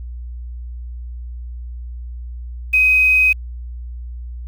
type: tone with quantisation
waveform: sine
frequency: 2519 Hz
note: D#7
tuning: 21 cents sharp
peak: -10 dBFS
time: 2.73-3.33 s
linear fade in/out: 10 ms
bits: 6
effects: added 60 Hz sine -27 dBFS peak until 4.47 s